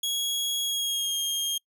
sawtooth tone with pitch glide, 3322 to 3226 Hz, G#7 to G7, 0 to +49 cents, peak -23 dBFS, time 0.03-1.58 s, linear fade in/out 5 ms, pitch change -51 cents, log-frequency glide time 0.63-1.17 s, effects noise-tail reverb RT60 0.1 s tail -25 dB re dry

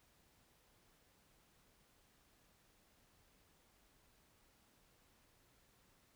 silence, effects pink hiss -72 dBFS RMS until 6.15 s

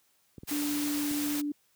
clicks, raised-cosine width 3 ms, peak -31 dBFS, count 3, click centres 0.382 / 0.434 / 1.112 s
white noise, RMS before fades -36 dBFS, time 0.47-1.42 s, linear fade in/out 20 ms
sine tone, 292.4 Hz, D4, 7 cents flat, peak -29 dBFS, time 0.51-1.52 s, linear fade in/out 5 ms
effects white hiss -69 dBFS RMS until 1.75 s + high-pass 60 Hz 12 dB/octave

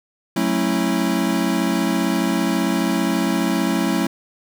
square chord, F# minor seventh, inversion none, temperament equal with one note detuned, 185 / 220 / 271.6 / 329.6 Hz, F#3 / A3 / C#4 / E4, 0 / 0 / -35 / 0 cents, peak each -24 dBFS, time 0.36-4.07 s, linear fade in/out 5 ms, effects none

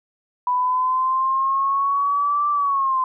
sine exponential two-way sweep, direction up then down, 987.8 to 1174.7 to 1028 Hz, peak -17 dBFS, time 0.47-3.04 s, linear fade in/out 2 ms, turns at 2.5 s, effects none

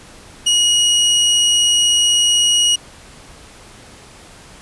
sawtooth tone, 2896 Hz, F#7, 38 cents flat, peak -8 dBFS, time 0.46-2.76 s, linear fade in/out 10 ms, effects pink hiss -41 dBFS RMS until 4.61 s + resampled to 24000 Hz

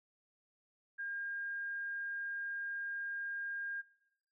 sine tone, 1612 Hz, G6, 48 cents sharp, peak -38 dBFS, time 0.98-3.82 s, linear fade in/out 20 ms, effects noise-tail reverb RT60 0.8 s tail -18 dB re dry

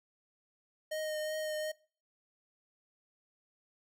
square tone with vibrato, 618 Hz, D#5, 12 cents flat, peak -35 dBFS, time 0.91-1.72 s, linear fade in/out 10 ms, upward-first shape triangle, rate 2.7 Hz, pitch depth 19 cents each way, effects noise-tail reverb RT60 0.4 s tail -23 dB re dry

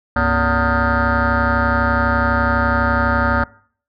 sine tone with frequency modulation, 740 Hz, F#5, in tune, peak -12 dBFS, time 0.16-3.44 s, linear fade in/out 5 ms, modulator 168 Hz, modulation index 5, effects noise-tail reverb RT60 0.5 s tail -22 dB re dry + tanh soft clip ceiling -10 dBFS

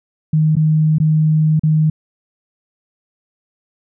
sine tone with dropouts, 155.56 Hz, D#3, in tune, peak -10 dBFS, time 0.33-1.9 s, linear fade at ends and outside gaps 5 ms, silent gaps 0.555-0.566 / 0.984-1 / 1.595-1.634 s, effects none

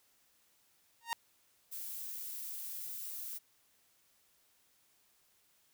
sawtooth tone with exponential growth, 928 Hz, A#5, 8 cents flat, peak -26 dBFS, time 1.01-1.13 s, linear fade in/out 0 ms, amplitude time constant 25 ms
violet noise, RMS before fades -43 dBFS, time 1.71-3.39 s, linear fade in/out 20 ms
effects white hiss -71 dBFS RMS until 5.73 s

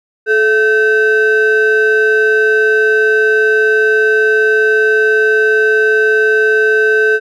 triangle ring-modulated tone, 554.4 Hz, C#5, in tune, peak -3 dBFS, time 0.26-7.2 s, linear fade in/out 50 ms, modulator 987 Hz, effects none

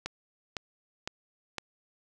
click train, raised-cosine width 0.2 ms, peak -16 dBFS, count 4, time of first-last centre 0.06-1.583 s, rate 1.97 Hz, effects none

